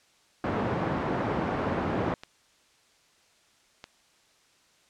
pink band-pass noise, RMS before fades -29 dBFS, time 0.44-2.14 s, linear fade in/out 2 ms, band 130 to 1200 Hz, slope 12 dB/octave
clicks, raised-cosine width 0.2 ms, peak -23 dBFS, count 2, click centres 2.235 / 3.841 s
effects white hiss -63 dBFS RMS until 4.89 s + low-pass 7000 Hz 12 dB/octave

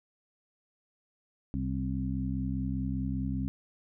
harmonic tone with a mistuned harmonic, 65 Hz, C2, 11 cents flat, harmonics 1 / 2 / 3 / 4, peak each -35 / -35 / -35 / -35 dBFS, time 1.54-3.48 s, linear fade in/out 0 ms, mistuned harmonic 4, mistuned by +34 cents, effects none

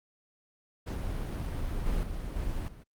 brown noise with level steps, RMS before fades -33 / -30 / -36 / -33 / -46 dBFS, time 0.86-2.84 s, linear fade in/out 20 ms, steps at 1.86 / 2.03 / 2.36 / 2.68 s, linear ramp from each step 2 ms, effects Opus 48 kbps

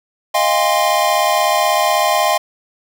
square chord, F minor seventh, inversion third, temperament equal with one note detuned, 622.3 / 698.5 / 810.2 / 1046.5 Hz, Eb5 / F5 / Ab5 / C6, 0 / 0 / -43 / 0 cents, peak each -19 dBFS, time 0.34-2.38 s, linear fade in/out 10 ms, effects none

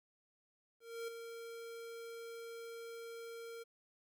square tone with ADSR envelope, 461.8 Hz, A#4, 16 cents flat, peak -40 dBFS, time 0.8-3.64 s, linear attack 280 ms, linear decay 5 ms, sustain -7 dB, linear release 18 ms, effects 13-bit

